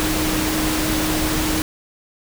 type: tone in noise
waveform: sine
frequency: 311.1 Hz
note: D#4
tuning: in tune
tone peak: -22 dBFS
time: 0-1.62 s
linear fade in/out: 0 ms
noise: pink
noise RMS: -22 dBFS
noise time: 0-1.62 s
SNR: -3 dB
effects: none